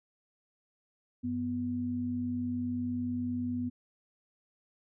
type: tone pair together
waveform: sine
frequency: 97.5 / 246.9 Hz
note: G2 / B3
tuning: -9 / 0 cents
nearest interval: octave + major third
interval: 1609 cents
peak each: -39 / -31 dBFS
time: 1.23-3.7 s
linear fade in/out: 20 ms
effects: none